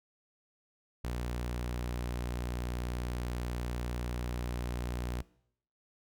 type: tone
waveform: sawtooth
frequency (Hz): 60.4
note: B1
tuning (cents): -38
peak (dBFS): -30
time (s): 1.04-5.22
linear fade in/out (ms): 5
effects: noise-tail reverb RT60 0.7 s tail -21 dB re dry